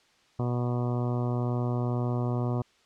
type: harmonic tone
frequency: 122.1 Hz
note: B2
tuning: 19 cents flat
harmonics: 1 / 2 / 3 / 4 / 5 / 6 / 7 / 8 / 9 / 10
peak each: -27 / -33 / -36 / -40 / -40 / -41 / -48 / -44 / -45 / -48 dBFS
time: 0.39-2.62 s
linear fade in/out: 5 ms
effects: white hiss -63 dBFS RMS until 2.85 s + low-pass 5000 Hz 12 dB/octave